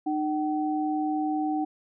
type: tone pair together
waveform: sine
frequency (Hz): 305 / 761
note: D#4 / F#5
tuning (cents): -34 / +48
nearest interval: octave + major third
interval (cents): 1582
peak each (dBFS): -26 / -29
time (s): 0.06-1.65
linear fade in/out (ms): 10
effects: none